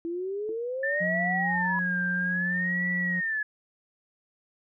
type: exponential sweep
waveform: sine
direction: up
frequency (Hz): 330.4 to 987.8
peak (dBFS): -29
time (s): 0.05-1.79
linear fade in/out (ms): 0
type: tone with exponential decay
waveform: sine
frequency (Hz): 339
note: E4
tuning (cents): +49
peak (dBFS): -33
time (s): 0.49-0.61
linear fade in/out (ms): 1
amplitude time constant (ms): 25
type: tone with vibrato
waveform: sine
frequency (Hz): 1760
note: A6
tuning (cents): 0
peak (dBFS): -26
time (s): 0.83-3.43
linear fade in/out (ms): 5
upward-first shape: sine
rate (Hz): 0.6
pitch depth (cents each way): 180
type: tone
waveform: triangle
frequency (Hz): 179.4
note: F3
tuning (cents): +47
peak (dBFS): -28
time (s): 1-3.21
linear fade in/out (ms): 20
effects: none